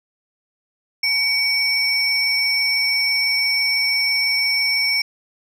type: tone pair together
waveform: sine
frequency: 2259 / 5413 Hz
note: C#7 / E8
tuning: +32 / +45 cents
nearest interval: octave + minor third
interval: 1513 cents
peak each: -17 dBFS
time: 1.03-5.02 s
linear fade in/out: 5 ms
effects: tanh soft clip ceiling -13 dBFS